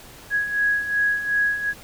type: beating tone pair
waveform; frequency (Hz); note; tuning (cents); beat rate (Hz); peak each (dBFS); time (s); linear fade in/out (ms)
sine; 1661.2 / 1663.9; G#6 / G#6; 0 / +3; 2.7; -26 / -20; 0.3-1.74; 50
effects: pink hiss -44 dBFS RMS until 1.83 s